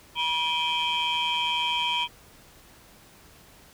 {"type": "tone cluster", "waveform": "sine", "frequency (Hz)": [965, 2348, 2501, 3119, 3281], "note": ["B5", "D7", "D#7", "G7", "G#7"], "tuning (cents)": [-40, -1, 8, -9, -22], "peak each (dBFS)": [-27, -33, -32, -27, -30], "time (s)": [0.15, 2.08], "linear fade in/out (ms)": 50, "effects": ["tanh soft clip ceiling -18 dBFS", "pink hiss -53 dBFS RMS until 3.73 s"]}